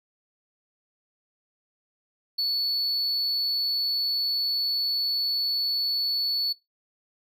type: tone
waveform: triangle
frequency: 4435 Hz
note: C#8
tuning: in tune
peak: -21 dBFS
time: 2.38-6.53 s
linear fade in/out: 10 ms
effects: noise-tail reverb RT60 0.2 s tail -22 dB re dry + tanh soft clip ceiling -17 dBFS